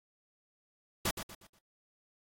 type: noise with echo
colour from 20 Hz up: pink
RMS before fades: -31 dBFS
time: 1.05-1.11 s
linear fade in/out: 5 ms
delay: 120 ms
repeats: 4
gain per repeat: -9 dB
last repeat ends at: 1.59 s
effects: AAC 48 kbps